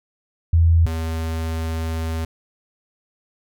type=tone pair in turn; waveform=sine / square; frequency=83 / 81.1 Hz; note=E2 / E2; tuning=+12 / -28 cents; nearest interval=unison; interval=40 cents; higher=first; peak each=-11 / -23 dBFS; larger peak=first; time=0.53-0.86 / 0.86-2.25 s; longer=second; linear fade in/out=5 ms; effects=none